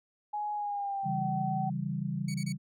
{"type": "tone with pitch glide", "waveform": "sine", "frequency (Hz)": [836, 762.2], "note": ["G#5", "G5"], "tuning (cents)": [11, -49], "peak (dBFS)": -31, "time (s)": [0.33, 1.7], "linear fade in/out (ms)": 10, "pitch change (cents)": -160, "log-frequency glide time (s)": [0.54, 1.24]}
{"type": "chord", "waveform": "sine", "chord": "C# diminished", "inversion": "none", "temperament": "equal", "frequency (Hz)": [138.59, 164.81, 196], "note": ["C#3", "E3", "G3"], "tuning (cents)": [0, 0, 0], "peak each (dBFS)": -35, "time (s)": [1.03, 2.58], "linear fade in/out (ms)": 50}
{"type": "tone bursts", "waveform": "15% pulse", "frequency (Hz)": 2246, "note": "C#7", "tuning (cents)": 22, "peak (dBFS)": -34, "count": 3, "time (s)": [2.28, 2.525], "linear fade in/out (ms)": 5, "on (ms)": 63, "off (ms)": 28}
{"effects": []}